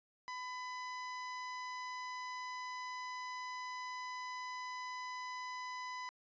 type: tone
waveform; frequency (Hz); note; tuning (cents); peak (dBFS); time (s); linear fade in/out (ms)
30% pulse; 1002; B5; +25; -39; 0.28-6.09; 0
effects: resampled to 16000 Hz